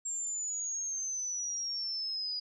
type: exponential sweep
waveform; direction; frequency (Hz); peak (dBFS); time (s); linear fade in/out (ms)
sine; down; 7459 to 4900; -33; 0.05-2.4; 10
effects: none